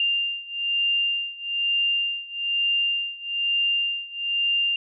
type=beating tone pair; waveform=sine; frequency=2794 / 2795.1 Hz; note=F7 / F7; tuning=0 / +1 cents; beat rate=1.1 Hz; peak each=-24 / -26 dBFS; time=0-4.76 s; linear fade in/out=2 ms; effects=none